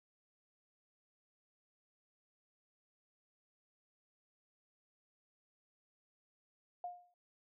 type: tone with exponential decay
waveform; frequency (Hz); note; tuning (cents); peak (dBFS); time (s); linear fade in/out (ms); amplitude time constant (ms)
sine; 710; F5; +28; -37; 6.84-7.14; 2; 65
effects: none